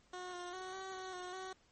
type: tone with pitch steps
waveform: 15% pulse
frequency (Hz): 363.1 / 355.2 / 372.4 / 381.1 / 374.5 / 362 / 376.2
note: F#4 / F4 / F#4 / G4 / F#4 / F#4 / F#4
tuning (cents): -33 / +29 / +11 / -49 / +21 / -38 / +29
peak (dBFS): -37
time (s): 0.13-1.53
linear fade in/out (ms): 5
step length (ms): 200
effects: pink hiss -70 dBFS RMS until 1.71 s + MP3 32 kbps